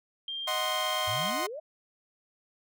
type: tone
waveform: sine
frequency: 3188 Hz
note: G7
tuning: 28 cents sharp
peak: -33 dBFS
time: 0.28-1.3 s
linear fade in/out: 2 ms
type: chord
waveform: sawtooth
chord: C diminished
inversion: first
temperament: equal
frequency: 622.3 / 740 / 1046.5 Hz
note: Eb5 / Gb5 / C6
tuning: 0 / 0 / 0 cents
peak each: -30 / -31 / -28 dBFS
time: 0.47-1.47 s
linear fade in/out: 10 ms
type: exponential sweep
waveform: sine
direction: up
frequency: 92.5 to 659.3 Hz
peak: -36 dBFS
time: 1.07-1.6 s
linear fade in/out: 10 ms
effects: none